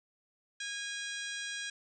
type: harmonic tone with a mistuned harmonic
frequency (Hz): 820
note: G#5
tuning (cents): -22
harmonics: 2 / 3 / 4 / 5 / 6 / 7 / 8 / 9 / 10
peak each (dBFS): -40 / -46 / -44 / -46 / -52 / -47 / -52 / -53 / -51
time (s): 0.6-1.7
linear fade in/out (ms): 5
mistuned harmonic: 5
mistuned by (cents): -54
effects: none